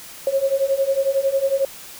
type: beating tone pair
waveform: sine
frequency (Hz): 538 / 549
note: C5 / C#5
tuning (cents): +48 / -17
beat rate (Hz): 11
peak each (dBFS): -21 / -19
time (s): 0.27-1.65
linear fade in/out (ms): 2
effects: white hiss -39 dBFS RMS until 1.99 s